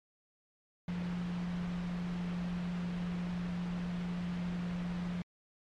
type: tone in noise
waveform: sine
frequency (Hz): 176.3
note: F3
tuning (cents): +17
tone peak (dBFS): -34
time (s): 0.88-5.22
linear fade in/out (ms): 2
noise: pink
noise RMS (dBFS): -45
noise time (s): 0.88-5.22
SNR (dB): +8
effects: low-pass 3000 Hz 12 dB/octave + MP3 64 kbps